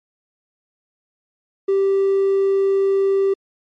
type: tone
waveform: triangle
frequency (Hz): 390.9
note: G4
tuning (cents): -5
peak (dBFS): -11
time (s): 1.68-3.34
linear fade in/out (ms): 10
effects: tanh soft clip ceiling -9 dBFS + MP3 48 kbps